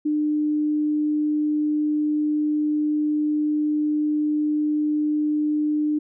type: tone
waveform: sine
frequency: 300.9 Hz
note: D4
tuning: 42 cents sharp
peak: -19 dBFS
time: 0.05-5.99 s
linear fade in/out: 10 ms
effects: none